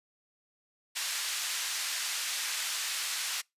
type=band-pass noise; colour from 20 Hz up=white; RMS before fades=-34 dBFS; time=0.95-3.42 s; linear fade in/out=20 ms; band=1400 to 7400 Hz; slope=12 dB/octave; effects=noise-tail reverb RT60 0.2 s tail -26 dB re dry + resampled to 32000 Hz